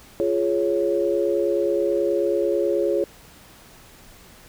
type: chord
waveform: sine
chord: Db major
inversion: first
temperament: just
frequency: 346.5 / 415.8 / 554.4 Hz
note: F4 / Ab4 / Db5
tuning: -14 / +2 / 0 cents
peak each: -23 dBFS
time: 0.2-3.04 s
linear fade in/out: 0 ms
effects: pink hiss -48 dBFS RMS until 4.48 s